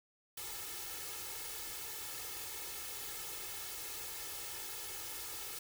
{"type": "noise with comb filter", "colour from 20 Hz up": "white", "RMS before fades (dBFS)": -44, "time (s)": [0.37, 5.59], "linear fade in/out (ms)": 5, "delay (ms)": 2.3, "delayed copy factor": 0.95, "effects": []}